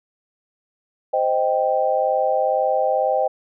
sine chord, C minor, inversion none, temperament equal with one note detuned, 520.2 / 622.3 / 784 Hz, C5 / Eb5 / G5, -10 / 0 / 0 cents, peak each -21 dBFS, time 1.13-3.28 s, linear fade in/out 10 ms, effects none

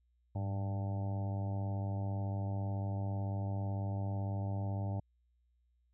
harmonic tone with a mistuned harmonic, 98 Hz, G2, in tune, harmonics 1 / 2 / 3 / 4 / 5 / 6 / 7 / 8 / 9, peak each -34 / -44 / -48 / -56 / -58 / -49 / -51 / -51 / -54 dBFS, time 0.35-5 s, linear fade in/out 5 ms, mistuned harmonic 1, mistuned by +71 cents, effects added 60 Hz sine -70 dBFS peak until 5.93 s

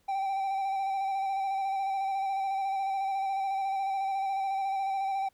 triangle tone with vibrato, 779 Hz, G5, 11 cents flat, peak -26 dBFS, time 0.08-5.29 s, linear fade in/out 10 ms, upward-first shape square, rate 14 Hz, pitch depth 21 cents each way, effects pink hiss -70 dBFS RMS until 5.33 s

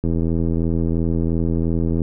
click train, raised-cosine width 3 ms, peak -9 dBFS, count 165, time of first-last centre 0.04-2.018 s, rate 82.9 Hz, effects none

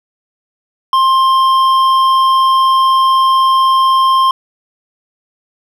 sine tone with hard clipping, 1056 Hz, C6, 16 cents sharp, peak -9 dBFS, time 0.93-4.31 s, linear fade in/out 2 ms, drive 7 dB, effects none

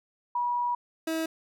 sine / 30% pulse tone pair in turn, 968 / 322.5 Hz, B5 / E4, -35 / -38 cents, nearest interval octave + perfect fifth, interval 1903 cents, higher first, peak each -25 dBFS, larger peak neither, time 0.35-0.75 / 1.07-1.26 s, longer first, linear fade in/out 5 ms, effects none

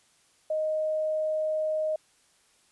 sine tone, 622.3 Hz, D#5, in tune, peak -25 dBFS, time 0.5-1.96 s, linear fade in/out 5 ms, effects white hiss -64 dBFS RMS until 2.71 s + resampled to 24000 Hz

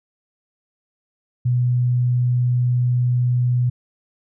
sine tone, 123.47 Hz, B2, in tune, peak -15 dBFS, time 1.45-3.7 s, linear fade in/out 10 ms, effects none

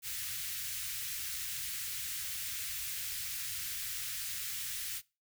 white band-stop noise, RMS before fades -39 dBFS, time 0.02-5.02 s, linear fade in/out 50 ms, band 130 to 1600 Hz, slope 24 dB/octave, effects noise-tail reverb RT60 0.3 s tail -23 dB re dry

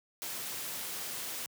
white noise, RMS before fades -39 dBFS, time 0.22-1.46 s, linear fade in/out 0 ms, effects high-pass 100 Hz 12 dB/octave

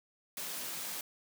white high-pass noise, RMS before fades -40 dBFS, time 0.37-1.01 s, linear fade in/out 2 ms, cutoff 140 Hz, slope 96 dB/octave, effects none

